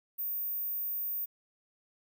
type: tone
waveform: sine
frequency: 14950 Hz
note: A#9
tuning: 4 cents sharp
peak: -29 dBFS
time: 0.18-1.26 s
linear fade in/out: 20 ms
effects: tanh soft clip ceiling -31 dBFS + 11-bit